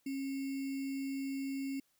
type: tone with sample-and-hold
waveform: sine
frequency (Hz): 271.7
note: C#4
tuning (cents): -35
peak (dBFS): -35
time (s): 0.06-1.8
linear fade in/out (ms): 5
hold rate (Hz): 2450
effects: white hiss -75 dBFS RMS until 1.99 s